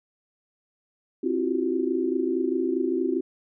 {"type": "tone cluster", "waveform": "sine", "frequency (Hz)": [263.1, 328.1, 352.8, 380.7], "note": ["C4", "E4", "F4", "F#4"], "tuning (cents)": [10, -8, 18, 49], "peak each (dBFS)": -28, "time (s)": [1.23, 3.21], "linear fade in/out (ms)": 10, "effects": []}